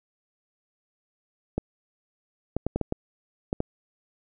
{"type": "clicks", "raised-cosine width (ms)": 2, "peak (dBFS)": -12, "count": 8, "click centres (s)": [1.58, 2.566, 2.666, 2.76, 2.813, 2.924, 3.529, 3.604], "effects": []}